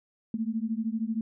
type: beating tone pair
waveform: sine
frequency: 217.9 / 230.9 Hz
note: A3 / A#3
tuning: -17 / -16 cents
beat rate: 13 Hz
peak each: -30 / -31 dBFS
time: 0.34-1.21 s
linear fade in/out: 2 ms
effects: none